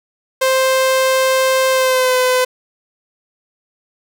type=tone with pitch glide; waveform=sawtooth; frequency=524 to 507.3 Hz; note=C5 to B4; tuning=+2 to +46 cents; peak=-8 dBFS; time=0.41-2.45 s; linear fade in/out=10 ms; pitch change=-56 cents; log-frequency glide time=1.71-2.16 s; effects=none